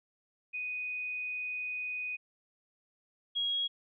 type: tone pair in turn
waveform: sine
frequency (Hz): 2489 / 3299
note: D#7 / G#7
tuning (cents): 0 / -12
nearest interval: perfect fourth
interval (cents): 488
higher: second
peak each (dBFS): -34 / -29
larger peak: second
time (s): 0.53-2.17 / 3.35-3.68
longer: first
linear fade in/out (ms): 20
effects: none